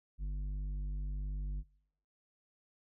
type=tone with tanh clipping; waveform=sine; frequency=49.3 Hz; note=G1; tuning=11 cents sharp; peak=-36 dBFS; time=0.18-1.64 s; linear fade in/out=50 ms; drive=8 dB; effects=noise-tail reverb RT60 0.8 s tail -26 dB re dry